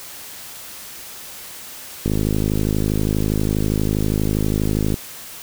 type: click train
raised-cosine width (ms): 3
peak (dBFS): -7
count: 152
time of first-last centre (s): 2.06-4.942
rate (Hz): 52.4
effects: white hiss -36 dBFS RMS until 5.42 s